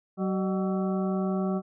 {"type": "harmonic tone with a mistuned harmonic", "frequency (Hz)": 189.1, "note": "F#3", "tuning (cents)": 38, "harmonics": [1, 2, 3, 4, 6, 7], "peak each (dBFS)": [-26, -32, -36, -38, -42, -43], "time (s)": [0.17, 1.62], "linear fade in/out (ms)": 50, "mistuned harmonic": 3, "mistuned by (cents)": 120, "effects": []}